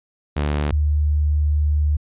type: tone pair in turn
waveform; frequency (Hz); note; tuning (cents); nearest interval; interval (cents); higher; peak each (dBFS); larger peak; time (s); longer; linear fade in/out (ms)
sawtooth / sine; 73.6 / 74.58; D2 / D2; +4 / +27; unison; 23; second; -15; neither; 0.36-0.72 / 0.72-1.97; second; 10
effects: resampled to 8000 Hz